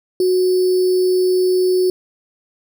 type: tone with sample-and-hold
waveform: sine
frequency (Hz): 367.8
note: F#4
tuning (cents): -10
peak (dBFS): -12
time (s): 0.2-1.9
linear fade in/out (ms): 2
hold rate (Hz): 4900
effects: none